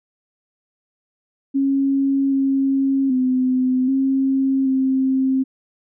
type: tone with pitch steps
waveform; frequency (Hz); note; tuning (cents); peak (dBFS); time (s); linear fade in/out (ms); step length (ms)
sine; 273.7 / 271.1 / 255.9 / 268.3 / 264.1; C#4 / C#4 / C4 / C4 / C4; -22 / -38 / -38 / +44 / +16; -15; 1.54-5.44; 20; 780
effects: none